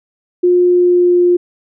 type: tone with pitch glide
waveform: sine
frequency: 356.6 to 353.5 Hz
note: F4 to F4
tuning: +36 to +21 cents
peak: -7 dBFS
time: 0.43-1.37 s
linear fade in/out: 10 ms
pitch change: -15 cents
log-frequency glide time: 0.65-1.22 s
effects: none